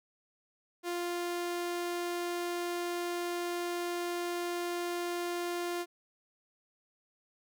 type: tone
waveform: sawtooth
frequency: 349.2 Hz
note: F4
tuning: in tune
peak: -29 dBFS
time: 0.83-5.86 s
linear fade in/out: 50 ms
effects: none